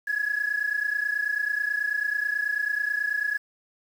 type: tone pair together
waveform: sine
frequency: 1670.8 / 1700 Hz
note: G#6 / G#6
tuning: +10 / +40 cents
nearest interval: unison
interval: 30 cents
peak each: -26 dBFS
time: 0.07-3.38 s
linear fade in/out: 10 ms
effects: tanh soft clip ceiling -18 dBFS + 8-bit